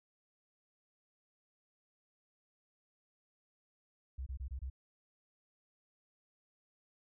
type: tone bursts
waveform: sine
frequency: 65.4 Hz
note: C2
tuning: in tune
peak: -38 dBFS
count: 5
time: 4.18-4.701 s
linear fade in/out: 10 ms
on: 85 ms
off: 24 ms
effects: none